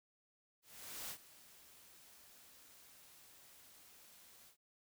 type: noise with ADSR envelope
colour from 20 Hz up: white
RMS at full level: -45 dBFS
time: 0.62-4.57 s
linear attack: 480 ms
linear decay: 75 ms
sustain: -17 dB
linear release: 95 ms
effects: none